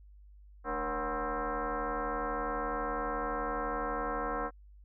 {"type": "tone with frequency modulation", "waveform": "sine", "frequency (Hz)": 296.1, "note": "D4", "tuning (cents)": 14, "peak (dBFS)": -31, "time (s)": [0.64, 4.51], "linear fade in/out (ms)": 50, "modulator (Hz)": 258, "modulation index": 4.7, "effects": ["added 50 Hz sine -52 dBFS peak until 4.84 s"]}